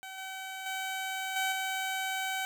15% pulse tone with level steps, 763 Hz, G5, 47 cents flat, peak -35 / -32 / -27 / -22 / -25 dBFS, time 0.03-2.45 s, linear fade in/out 0 ms, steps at 0.18 / 0.66 / 1.36 / 1.52 s, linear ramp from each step 2 ms, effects none

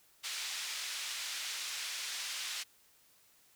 pink band-pass noise, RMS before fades -40 dBFS, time 0.23-2.64 s, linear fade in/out 20 ms, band 2500 to 7100 Hz, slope 12 dB/octave, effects white hiss -66 dBFS RMS until 3.55 s

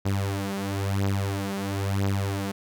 sawtooth beating tone pair, 98 / 99 Hz, G2 / G2, 0 / +18 cents, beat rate 1 Hz, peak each -24 dBFS, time 0.05-2.52 s, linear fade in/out 10 ms, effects none

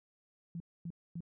sine tone bursts, 169.1 Hz, E3, 44 cents sharp, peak -38 dBFS, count 3, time 0.55-1.206 s, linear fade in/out 2 ms, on 52 ms, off 250 ms, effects none

